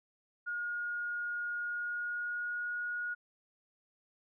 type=tone with pitch glide; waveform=sine; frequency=1432 to 1446.1 Hz; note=F6 to F#6; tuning=+43 to -40 cents; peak=-34 dBFS; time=0.46-3.15 s; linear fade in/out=20 ms; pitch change=+17 cents; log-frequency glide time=1.58-2.73 s; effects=none